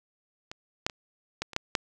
clicks, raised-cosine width 0.2 ms, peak -22 / -8 / -22 / -13 / -25 / -9 / -7 dBFS, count 7, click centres 0.515 / 0.865 / 0.898 / 1.42 / 1.533 / 1.564 / 1.752 s, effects none

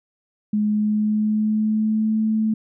sine tone with pitch glide, 210.5 to 218.4 Hz, G#3 to A3, +24 to -13 cents, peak -17 dBFS, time 0.53-2.54 s, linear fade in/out 5 ms, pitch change +63 cents, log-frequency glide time 0.64-2.18 s, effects none

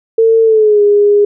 sine tone with pitch glide, 450.7 to 410.9 Hz, A4 to G#4, +42 to -18 cents, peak -5 dBFS, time 0.18-1.25 s, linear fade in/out 5 ms, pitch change -160 cents, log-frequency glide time 0.43-0.82 s, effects none

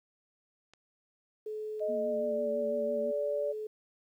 clicks, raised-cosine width 0.2 ms, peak -37 / -45 dBFS, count 2, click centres 0.736 / 1.795 s
sine tone, 429.4 Hz, A4, 42 cents flat, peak -35 dBFS, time 1.46-3.67 s, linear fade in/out 5 ms
sine tone with pitch glide, 622.3 to 580.6 Hz, D#5 to D5, 0 to -20 cents, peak -30 dBFS, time 1.8-3.53 s, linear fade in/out 20 ms, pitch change -120 cents, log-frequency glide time 1.95-2.51 s
sine tone with vibrato, 231.9 Hz, A#3, 9 cents flat, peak -38 dBFS, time 1.88-3.12 s, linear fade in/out 20 ms, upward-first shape sine, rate 6 Hz, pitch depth 56 cents each way
effects 11-bit

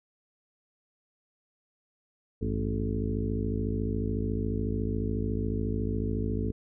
harmonic tone with a mistuned harmonic, 54 Hz, A1, 32 cents flat, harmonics 1 / 2 / 3 / 4 / 5 / 6 / 7 / 8, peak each -33 / -32 / -39 / -34 / -36 / -42 / -41 / -37 dBFS, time 2.41-6.52 s, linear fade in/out 10 ms, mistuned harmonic 2, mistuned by -130 cents, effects none

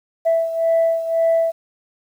sine beating tone pair, 659.3 / 661.2 Hz, E5 / E5, 0 / +5 cents, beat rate 1.9 Hz, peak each -15 / -20 dBFS, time 0.25-1.52 s, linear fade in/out 20 ms, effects tanh soft clip ceiling -10 dBFS + 8-bit

